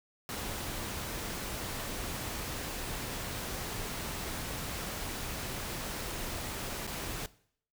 pink noise with dropouts, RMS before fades -38 dBFS, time 0.29-7.26 s, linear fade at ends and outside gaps 1 ms, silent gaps 6.868-6.874 s, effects noise-tail reverb RT60 0.6 s tail -19 dB re dry

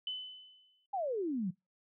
sine tone with exponential decay, 3019 Hz, F#7, 34 cents sharp, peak -33 dBFS, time 0.07-0.86 s, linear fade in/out 2 ms, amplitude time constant 170 ms
sine exponential sweep, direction down, 830.6 to 170 Hz, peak -32 dBFS, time 0.93-1.51 s, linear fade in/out 10 ms
effects noise-tail reverb RT60 0.2 s tail -23 dB re dry

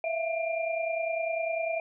sine tone cluster, 656 / 686 / 2387 Hz, E5 / F5 / D7, -9 / -31 / +28 cents, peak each -29 / -35 / -35 dBFS, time 0.04-1.8 s, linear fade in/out 2 ms, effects none

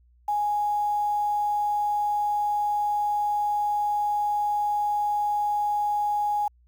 sine tone with quantisation, 830 Hz, G#5, 1 cent flat, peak -22 dBFS, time 0.28-6.48 s, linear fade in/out 5 ms, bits 8, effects added 60 Hz sine -56 dBFS peak until 6.67 s

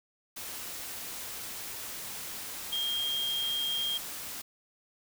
sine tone in noise, 3221 Hz, G7, 46 cents sharp, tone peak -29 dBFS, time 2.72-3.98 s, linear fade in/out 10 ms, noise white, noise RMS -40 dBFS, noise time 0.36-4.42 s, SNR +8 dB, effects none

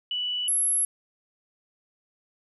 sine tone pair in turn, 2960 / 11175 Hz, F#7 / F9, 0 / 0 cents, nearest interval octave + major seventh, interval 2300 cents, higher second, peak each -26 / -21 dBFS, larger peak second, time 0.11-0.48 / 0.48-0.85 s, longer neither, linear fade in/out 2 ms, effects none

